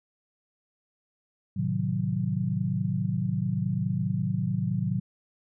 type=chord; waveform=sine; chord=A diminished seventh; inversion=none; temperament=equal; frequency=110 / 130.81 / 155.56 / 185 Hz; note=A2 / C3 / Eb3 / Gb3; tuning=0 / 0 / 0 / 0 cents; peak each=-31 / -31 / -31 / -29 dBFS; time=1.56-5 s; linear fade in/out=10 ms; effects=none